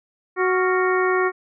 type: harmonic tone with a mistuned harmonic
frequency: 370 Hz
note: F#4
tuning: in tune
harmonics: 1 / 2 / 3 / 4 / 5 / 6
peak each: -19 / -28 / -24 / -27 / -26 / -32 dBFS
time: 0.36-1.32 s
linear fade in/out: 50 ms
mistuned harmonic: 4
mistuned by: -100 cents
effects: none